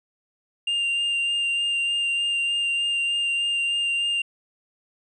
triangle tone with vibrato, 2794 Hz, F7, in tune, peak -20 dBFS, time 0.67-4.22 s, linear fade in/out 5 ms, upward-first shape sine, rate 3.3 Hz, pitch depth 12 cents each way, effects resampled to 24000 Hz

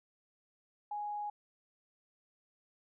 sine tone, 830.6 Hz, G#5, in tune, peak -36 dBFS, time 0.91-1.3 s, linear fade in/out 5 ms, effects none

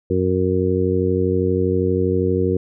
harmonic tone, 92.5 Hz, F#2, in tune, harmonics 1 / 2 / 3 / 4 / 5, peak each -22 / -24 / -24 / -21 / -21 dBFS, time 0.1-2.57 s, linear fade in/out 5 ms, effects none

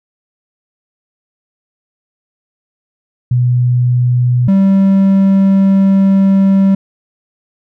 sine / triangle tone pair in turn, 123.47 / 194.31 Hz, B2 / G3, 0 / -15 cents, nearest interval minor sixth, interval 785 cents, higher second, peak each -8 / -4 dBFS, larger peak second, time 3.31-4.48 / 4.48-6.75 s, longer second, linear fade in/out 5 ms, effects none

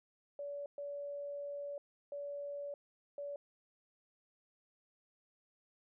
sine tone bursts at uneven times, 572 Hz, D5, 46 cents flat, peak -40 dBFS, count 4, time 0.39-0.66 / 0.78-1.78 / 2.12-2.74 / 3.18-3.36 s, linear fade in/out 2 ms, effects none

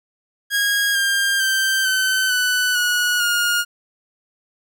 sawtooth tone with pitch steps, 1638 / 1600.6 / 1564 / 1528.3 / 1493.4 / 1459.3 / 1426 Hz, G#6 / G6 / G6 / G6 / F#6 / F#6 / F6, -24 / +36 / -4 / -44 / +16 / -24 / +36 cents, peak -13 dBFS, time 0.5-3.65 s, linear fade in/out 50 ms, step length 450 ms, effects none

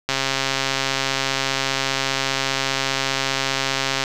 click train, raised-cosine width 0.2 ms, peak -3 dBFS, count 534, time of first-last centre 0.09-4.038 s, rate 135 Hz, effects 7-bit

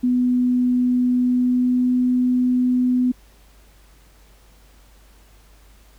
sine tone with pitch glide, 248.6 to 250.3 Hz, B3 to B3, +12 to +23 cents, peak -15 dBFS, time 0.03-3.12 s, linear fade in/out 10 ms, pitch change +11 cents, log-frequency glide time 1.23-1.91 s, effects added 50 Hz sine -49 dBFS peak until 5.98 s + pink hiss -55 dBFS RMS until 5.98 s

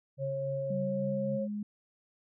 sine tone with tremolo, 138.59 Hz, C#3, in tune, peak -35 dBFS, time 0.17-1.4 s, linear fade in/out 50 ms, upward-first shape sine, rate 3.6 Hz, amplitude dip 35%
sine tone, 544 Hz, C#5, 33 cents flat, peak -32 dBFS, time 0.18-1.48 s, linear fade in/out 50 ms
sine tone with pitch glide, 194 to 207.9 Hz, G3 to G#3, -18 to +2 cents, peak -33 dBFS, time 0.7-1.63 s, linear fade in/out 5 ms, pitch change +120 cents, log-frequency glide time 0.85-1.35 s
effects none

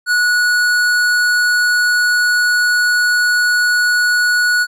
triangle tone with hard clipping, 1464 Hz, F#6, 19 cents flat, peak -13 dBFS, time 0.06-4.67 s, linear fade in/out 50 ms, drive 17 dB, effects none

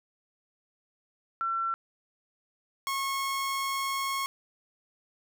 sine / sawtooth tone pair in turn, 1350 / 1090.8 Hz, E6 / C#6, +41 / -28 cents, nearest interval major third, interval 369 cents, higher first, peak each -27 / -25 dBFS, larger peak second, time 1.41-1.74 / 2.87-4.26 s, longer second, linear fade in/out 0 ms, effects none

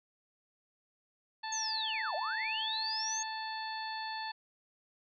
harmonic tone, 880 Hz, A5, in tune, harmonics 1 / 2 / 3 / 4 / 5, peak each -39 / -43 / -50 / -49 / -44 dBFS, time 1.43-4.32 s, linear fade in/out 10 ms
sine linear two-way sweep, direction down then up, 6600 to 576 to 6600 Hz, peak -34 dBFS, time 1.52-3.23 s, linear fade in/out 5 ms, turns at 2.15 s
effects none

